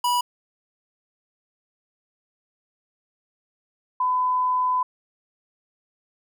square / sine tone pair in turn, 977 / 1006.2 Hz, B5 / B5, -19 / +32 cents, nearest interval minor second, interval 51 cents, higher second, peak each -20 / -19 dBFS, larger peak second, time 0.04-0.21 / 4-4.83 s, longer second, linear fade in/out 5 ms, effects none

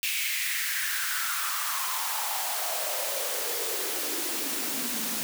white noise with high-pass filter sweep, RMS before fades -30 dBFS, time 0.03-5.23 s, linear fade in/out 0 ms, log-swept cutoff 2500 to 200 Hz, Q 4.5, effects none

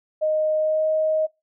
sine tone with pitch glide, 620 to 626.5 Hz, D#5 to D#5, -6 to +12 cents, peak -18 dBFS, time 0.21-1.27 s, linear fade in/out 20 ms, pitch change +18 cents, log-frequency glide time 0.57-0.87 s, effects noise-tail reverb RT60 0.2 s tail -22 dB re dry

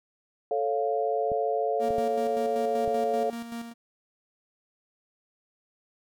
sine chord, A augmented, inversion none, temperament equal, 440 / 554.4 / 698.5 Hz, A4 / C#5 / E#5, 0 / 0 / 0 cents, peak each -28 / -30 / -28 dBFS, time 0.51-3.3 s, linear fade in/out 2 ms
clicks, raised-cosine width 3 ms, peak -25 dBFS, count 4, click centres 1.318 / 1.906 / 1.983 / 2.878 s
45% pulse tone with tremolo, 233.1 Hz, A#3, in tune, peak -33 dBFS, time 1.79-3.74 s, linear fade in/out 50 ms, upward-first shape square, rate 5.2 Hz, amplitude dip 50%
effects none

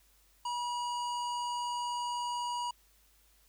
harmonic tone with a mistuned harmonic, 966 Hz, B5, 39 cents flat, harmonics 1 / 3 / 5 / 7 / 9, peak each -33 / -43 / -47 / -50 / -52 dBFS, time 0.45-2.71 s, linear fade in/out 5 ms, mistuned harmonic 5, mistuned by -46 cents, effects added 50 Hz sine -67 dBFS peak until 3.48 s + white hiss -67 dBFS RMS until 3.48 s

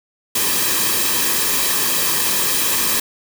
white noise with comb filter, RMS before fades -18 dBFS, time 0.35-3 s, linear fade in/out 5 ms, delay 1.4 ms, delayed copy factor -0.6, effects none

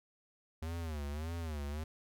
square tone with vibrato, 77.78 Hz, D#2, in tune, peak -38 dBFS, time 0.62-1.84 s, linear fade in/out 5 ms, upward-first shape sine, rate 1.7 Hz, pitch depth 150 cents each way, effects none

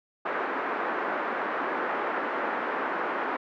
white band-pass noise, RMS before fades -30 dBFS, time 0.25-3.37 s, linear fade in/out 10 ms, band 270 to 1600 Hz, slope 24 dB/octave, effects none

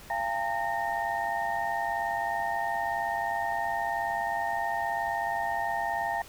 sine tone cluster, 685 / 808 / 907 / 1839 Hz, F5 / G#5 / A#5 / A#6, -34 / -48 / -48 / -24 cents, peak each -33 / -32 / -33 / -34 dBFS, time 0.1-6.22 s, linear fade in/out 2 ms, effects pink hiss -49 dBFS RMS until 6.28 s

